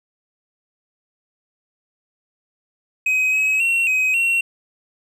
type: tone with pitch steps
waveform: triangle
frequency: 2526 / 2552 / 2727 / 2527 / 2730 Hz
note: D#7 / D#7 / F7 / D#7 / F7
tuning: +26 / +43 / -42 / +26 / -40 cents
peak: -14 dBFS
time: 3.06-4.41 s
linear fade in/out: 5 ms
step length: 270 ms
effects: none